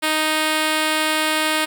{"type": "tone", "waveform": "5% pulse", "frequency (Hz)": 311.1, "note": "D#4", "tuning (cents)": 0, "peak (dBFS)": -6, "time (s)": [0.02, 1.66], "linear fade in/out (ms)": 20, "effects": []}